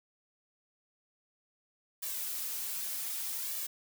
blue noise with flanger, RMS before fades -37 dBFS, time 2.02-3.67 s, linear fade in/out 10 ms, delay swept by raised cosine 1.7 to 5.3 ms, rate 0.65 Hz, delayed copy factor +0.8, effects none

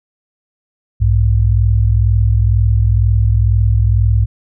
sine tone pair together, 61.74 / 103.83 Hz, B1 / G#2, 0 / 0 cents, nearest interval major sixth, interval 900 cents, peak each -12 / -11 dBFS, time 1-4.26 s, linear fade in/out 20 ms, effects none

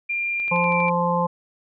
sine tone with pitch glide, 2391 to 2355 Hz, D7 to D7, +30 to +4 cents, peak -22 dBFS, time 0.09-0.9 s, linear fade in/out 10 ms, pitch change -26 cents, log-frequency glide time 0.63-0.7 s
click train, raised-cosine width 0.3 ms, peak -25 dBFS, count 7, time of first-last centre 0.4-0.884 s, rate 12.4 Hz
harmonic tone, 173.9 Hz, F3, 7 cents flat, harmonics 1 / 3 / 5 / 6, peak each -24 / -24 / -24 / -24 dBFS, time 0.51-1.27 s, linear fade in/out 10 ms
effects none

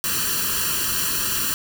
white noise with comb filter, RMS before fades -23 dBFS, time 0.04-1.54 s, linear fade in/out 0 ms, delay 0.69 ms, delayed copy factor +1, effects none

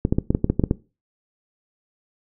clicks, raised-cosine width 3 ms, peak -5 dBFS, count 10, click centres 0.051 / 0.125 / 0.185 / 0.305 / 0.349 / 0.444 / 0.5 / 0.596 / 0.638 / 0.711 s, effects noise-tail reverb RT60 0.3 s tail -19 dB re dry

